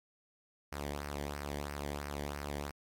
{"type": "tone with flanger", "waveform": "sawtooth", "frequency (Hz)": 72.2, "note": "D2", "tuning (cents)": -29, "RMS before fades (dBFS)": -40, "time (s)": [0.72, 2.71], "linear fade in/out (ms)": 5, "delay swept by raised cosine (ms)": [0.27, 0.78], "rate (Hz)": 3, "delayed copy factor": -0.65, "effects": ["MP3 64 kbps"]}